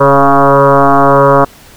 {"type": "tone with frequency modulation", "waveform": "sine", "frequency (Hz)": 277.2, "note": "C#4", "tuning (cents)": 0, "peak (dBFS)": -3, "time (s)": [0, 1.45], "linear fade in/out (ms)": 10, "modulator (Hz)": 139, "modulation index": 7.3, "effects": ["pink hiss -38 dBFS RMS until 1.76 s"]}